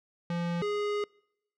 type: tone pair in turn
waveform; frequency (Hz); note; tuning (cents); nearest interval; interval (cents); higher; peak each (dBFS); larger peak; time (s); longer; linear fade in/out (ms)
square; 171.9 / 414.1; F3 / G#4; -27 / -5; octave + minor third; 1522; second; -30 / -29; second; 0.3-0.62 / 0.62-1.04; second; 2
effects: noise-tail reverb RT60 0.8 s tail -26 dB re dry + low-pass 4000 Hz 12 dB/octave